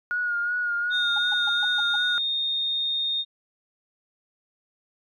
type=tone with vibrato; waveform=sine; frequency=1437 Hz; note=F6; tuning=49 cents sharp; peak=-23 dBFS; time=0.11-2.18 s; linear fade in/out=0 ms; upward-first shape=sine; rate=2.7 Hz; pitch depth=35 cents each way
type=tone; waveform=sine; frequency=3679 Hz; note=A#7; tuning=24 cents flat; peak=-23 dBFS; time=0.9-3.25 s; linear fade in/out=50 ms
type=tone bursts; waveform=sine; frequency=830.6 Hz; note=G#5; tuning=in tune; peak=-30 dBFS; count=6; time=1.16-1.96 s; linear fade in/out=5 ms; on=25 ms; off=130 ms
effects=tanh soft clip ceiling -13 dBFS